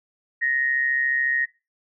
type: tone with amplitude modulation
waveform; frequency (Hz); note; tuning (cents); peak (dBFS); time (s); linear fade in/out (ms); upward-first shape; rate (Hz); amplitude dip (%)
sine; 1867; A#6; +2; -17; 0.41-1.46; 20; sine; 134; 60
effects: noise-tail reverb RT60 0.3 s tail -22 dB re dry